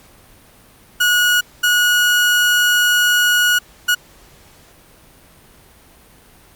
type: tone bursts at uneven times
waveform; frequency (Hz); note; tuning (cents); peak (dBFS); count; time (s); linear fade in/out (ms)
30% pulse; 1454; F#6; -31; -9; 3; 1-1.41 / 1.63-3.59 / 3.88-3.95; 10
effects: pink hiss -47 dBFS RMS until 6.55 s + Opus 48 kbps